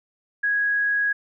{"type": "tone", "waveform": "sine", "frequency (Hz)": 1658, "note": "G#6", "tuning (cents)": -3, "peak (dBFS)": -19, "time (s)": [0.43, 1.13], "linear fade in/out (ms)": 10, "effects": []}